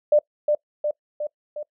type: tone with echo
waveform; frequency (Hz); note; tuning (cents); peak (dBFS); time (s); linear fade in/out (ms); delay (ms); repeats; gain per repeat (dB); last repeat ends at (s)
sine; 596; D5; +25; -12; 0.12-0.19; 5; 360; 4; -4; 1.63
effects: noise-tail reverb RT60 0.1 s tail -24 dB re dry